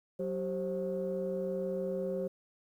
sine tone cluster, 186.5 / 385.9 / 532 Hz, F#3 / G4 / C5, +14 / -27 / +29 cents, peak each -37 / -36 / -34 dBFS, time 0.19-2.28 s, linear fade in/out 10 ms, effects tanh soft clip ceiling -25 dBFS + 11-bit

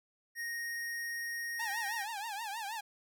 square tone, 1864.7 Hz, A#6, in tune, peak -37 dBFS, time 0.35-2.06 s, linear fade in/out 50 ms
sawtooth tone with vibrato, 856 Hz, A5, 48 cents flat, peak -34 dBFS, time 1.59-2.81 s, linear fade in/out 10 ms, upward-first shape triangle, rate 6.3 Hz, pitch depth 180 cents each way
effects none

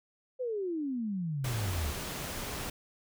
sine exponential sweep, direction down, 523.3 to 69.3 Hz, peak -31 dBFS, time 0.39-1.93 s, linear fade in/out 20 ms
pink noise, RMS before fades -38 dBFS, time 1.44-2.7 s, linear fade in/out 5 ms
effects none

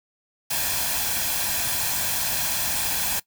white noise with comb filter, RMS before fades -25 dBFS, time 0.5-3.2 s, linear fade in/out 10 ms, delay 1.2 ms, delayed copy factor +0.55, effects noise-tail reverb RT60 0.1 s tail -20 dB re dry

